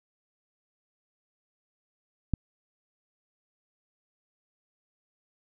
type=click; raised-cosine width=5 ms; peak=-13 dBFS; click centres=2.337 s; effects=none